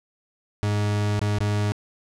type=tone with dropouts; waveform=40% pulse; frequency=103.83 Hz; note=G#2; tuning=in tune; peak=-20 dBFS; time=0.63-1.72 s; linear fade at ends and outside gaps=0 ms; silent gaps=1.193-1.215 / 1.385-1.405 s; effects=low-pass 8000 Hz 12 dB/octave